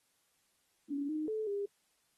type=tone with pitch steps; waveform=sine; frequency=283.3 / 308.4 / 434.6 / 403.3 Hz; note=C#4 / D#4 / A4 / G4; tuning=+38 / -15 / -21 / +49 cents; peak=-33 dBFS; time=0.9-1.66 s; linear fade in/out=10 ms; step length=190 ms; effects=white hiss -75 dBFS RMS until 2.17 s + AAC 32 kbps